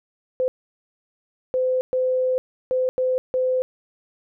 sine tone bursts at uneven times, 512 Hz, C5, 38 cents flat, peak -18 dBFS, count 6, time 0.4-0.48 / 1.54-1.81 / 1.93-2.38 / 2.71-2.89 / 2.98-3.18 / 3.34-3.62 s, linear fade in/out 0 ms, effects none

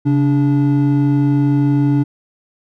triangle tone pair together, 136.67 / 289.6 Hz, C#3 / D4, -24 / -24 cents, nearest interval octave + minor second, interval 1300 cents, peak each -12 dBFS, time 0.05-2.04 s, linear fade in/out 20 ms, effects none

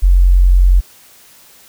sine tone, 45.21 Hz, F#1, 39 cents flat, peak -5 dBFS, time 0.02-0.81 s, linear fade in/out 20 ms, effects white hiss -44 dBFS RMS until 1.68 s

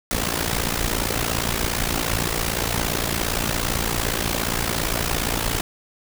pink noise with amplitude modulation, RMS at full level -20 dBFS, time 0.11-5.61 s, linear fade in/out 0 ms, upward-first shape sine, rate 57.4 Hz, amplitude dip 80%, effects none

